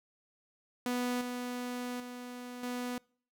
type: tone with level steps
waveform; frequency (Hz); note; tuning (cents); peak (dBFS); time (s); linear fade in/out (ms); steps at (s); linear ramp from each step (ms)
sawtooth; 246.6; B3; -2; -27 / -32 / -38 / -31; 0.86-2.98; 2; 1.21 / 2 / 2.63; 2
effects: noise-tail reverb RT60 0.5 s tail -26 dB re dry